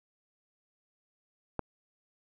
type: click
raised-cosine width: 1 ms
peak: -17 dBFS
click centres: 1.593 s
effects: none